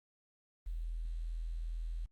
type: tone with quantisation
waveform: sine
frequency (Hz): 41.2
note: E1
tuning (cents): 0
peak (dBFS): -36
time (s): 0.66-2.06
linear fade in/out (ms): 10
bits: 11
effects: Opus 32 kbps